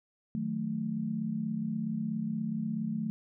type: chord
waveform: sine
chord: D# diminished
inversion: none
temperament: equal with one note detuned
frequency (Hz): 155.56 / 183.19 / 220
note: D#3 / F#3 / A3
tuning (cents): 0 / -17 / 0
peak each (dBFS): -38 / -37 / -32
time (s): 0.35-3.1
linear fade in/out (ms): 0
effects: none